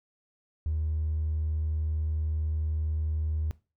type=tone with hard clipping; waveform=sine; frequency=77.78 Hz; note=D#2; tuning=in tune; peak=-27 dBFS; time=0.66-3.51 s; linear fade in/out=0 ms; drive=1 dB; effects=noise-tail reverb RT60 0.3 s tail -19 dB re dry